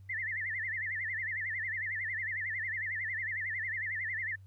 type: tone with vibrato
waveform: sine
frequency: 1920 Hz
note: B6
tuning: 49 cents flat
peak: -33 dBFS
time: 0.09-4.36 s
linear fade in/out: 10 ms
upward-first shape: sine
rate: 11 Hz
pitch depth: 170 cents each way
effects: added 96 Hz sine -50 dBFS peak until 4.46 s + pink hiss -75 dBFS RMS until 4.46 s